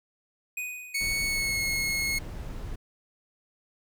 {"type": "tone with exponential decay", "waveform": "square", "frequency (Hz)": 2489, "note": "D#7", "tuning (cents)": 0, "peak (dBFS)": -30, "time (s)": [0.57, 1.54], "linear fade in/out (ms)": 5, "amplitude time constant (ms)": 210}
{"type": "tone with pitch glide", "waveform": "sawtooth", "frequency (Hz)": [2217, 2171], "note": ["C#7", "C#7"], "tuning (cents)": [0, -37], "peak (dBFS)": -23, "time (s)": [0.94, 2.19], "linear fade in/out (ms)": 10, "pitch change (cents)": -37, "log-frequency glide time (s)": [1.23, 1.62]}
{"type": "noise", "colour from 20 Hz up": "brown", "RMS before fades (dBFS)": -37, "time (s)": [1, 2.76], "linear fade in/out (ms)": 10}
{"effects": []}